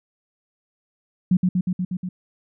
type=tone with echo; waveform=sine; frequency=182 Hz; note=F#3; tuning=28 cents flat; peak=-13 dBFS; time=1.31-1.37 s; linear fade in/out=5 ms; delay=120 ms; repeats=6; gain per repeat=-2 dB; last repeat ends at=2.09 s; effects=none